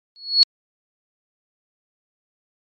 sine tone with exponential growth, 4360 Hz, C#8, 29 cents flat, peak -6 dBFS, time 0.16-0.43 s, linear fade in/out 0 ms, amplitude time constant 57 ms, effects MP3 32 kbps

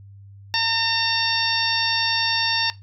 harmonic tone, 910 Hz, A#5, 42 cents flat, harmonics 1 / 2 / 3 / 4 / 5 / 6, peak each -26 / -26 / -26 / -26 / -26 / -26 dBFS, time 0.54-2.7 s, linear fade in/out 0 ms, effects noise-tail reverb RT60 0.2 s tail -17 dB re dry + added 99 Hz sine -41 dBFS peak until 2.82 s

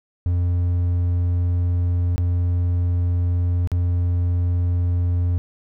triangle tone with dropouts, 87.9 Hz, F2, 12 cents sharp, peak -15 dBFS, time 0.26-5.38 s, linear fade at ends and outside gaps 0 ms, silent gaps 2.16-2.18 / 3.674-3.717 s, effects none

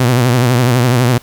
sawtooth tone with vibrato, 123.47 Hz, B2, in tune, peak -5 dBFS, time 0-1.18 s, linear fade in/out 5 ms, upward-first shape triangle, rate 12 Hz, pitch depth 110 cents each way, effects pink hiss -42 dBFS RMS until 1.22 s

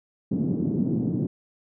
white band-pass noise, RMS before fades -25 dBFS, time 0.31-1.27 s, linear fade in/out 10 ms, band 130 to 280 Hz, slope 24 dB/octave, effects none

